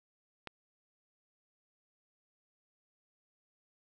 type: click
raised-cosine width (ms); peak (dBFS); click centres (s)
0.3; -25; 0.473
effects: none